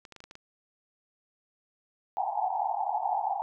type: clicks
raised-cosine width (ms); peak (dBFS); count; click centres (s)
0.2; -29; 7; 0.052 / 0.123 / 0.163 / 0.204 / 0.24 / 0.311 / 0.354
type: band-pass noise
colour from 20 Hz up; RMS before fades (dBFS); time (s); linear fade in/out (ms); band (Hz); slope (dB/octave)
white; -30; 2.17-3.42; 0; 720 to 890; 96
effects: none